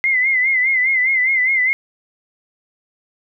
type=tone with vibrato; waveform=sine; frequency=2071 Hz; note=C7; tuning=18 cents flat; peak=-13 dBFS; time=0.04-1.73 s; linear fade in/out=0 ms; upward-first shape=sine; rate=4.9 Hz; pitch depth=75 cents each way; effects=none